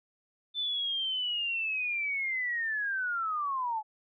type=linear sweep; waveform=sine; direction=down; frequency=3547 to 840 Hz; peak=-29 dBFS; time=0.54-3.83 s; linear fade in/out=50 ms; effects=none